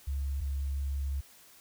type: tone pair in turn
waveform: sine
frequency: 69.3 / 69.3 Hz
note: C#2 / C#2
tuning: 0 / 0 cents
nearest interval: unison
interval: 0 cents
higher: neither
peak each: -29 / -29 dBFS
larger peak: neither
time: 0.07-0.41 / 0.41-1.21 s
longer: second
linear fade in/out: 10 ms
effects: tanh soft clip ceiling -25 dBFS + white hiss -57 dBFS RMS until 1.6 s